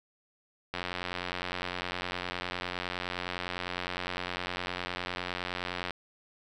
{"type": "click train", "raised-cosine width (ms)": 0.3, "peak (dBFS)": -17, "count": 465, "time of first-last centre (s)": [0.74, 5.907], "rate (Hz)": 89.8, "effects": []}